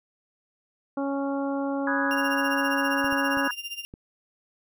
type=harmonic tone; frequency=277.2 Hz; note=C#4; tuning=in tune; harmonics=1 / 2 / 3 / 4 / 5; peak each=-27 / -31 / -35 / -39 / -41 dBFS; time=0.97-3.48 s; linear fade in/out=5 ms
type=chord; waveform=sine; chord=G# minor seventh; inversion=first; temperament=equal; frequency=987.8 / 1244.5 / 1480 / 1661.2 Hz; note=B5 / D#6 / F#6 / G#6; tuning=0 / 0 / 0 / 0 cents; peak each=-32 / -33 / -31 / -28 dBFS; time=1.87-3.51 s; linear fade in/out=2 ms
type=tone with tremolo; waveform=35% pulse; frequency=2794 Hz; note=F7; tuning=in tune; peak=-29 dBFS; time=2.11-3.85 s; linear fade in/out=0 ms; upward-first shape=sine; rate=15 Hz; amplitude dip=80%
type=clicks; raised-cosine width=3 ms; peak=-28 dBFS; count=4; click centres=3.044 / 3.126 / 3.372 / 3.939 s
effects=none